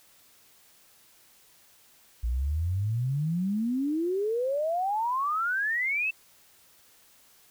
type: exponential sweep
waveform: sine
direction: up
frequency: 56.1 to 2685 Hz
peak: -25 dBFS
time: 2.23-6.11 s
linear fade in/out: 10 ms
effects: white hiss -59 dBFS RMS until 7.5 s